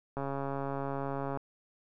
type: click train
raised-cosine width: 1 ms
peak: -22 dBFS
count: 167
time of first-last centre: 0.17-1.373 s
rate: 138 Hz
effects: none